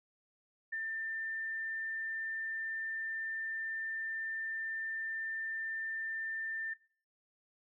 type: tone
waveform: sine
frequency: 1791 Hz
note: A6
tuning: 30 cents sharp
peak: -35 dBFS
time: 0.72-6.74 s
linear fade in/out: 10 ms
effects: noise-tail reverb RT60 0.5 s tail -23 dB re dry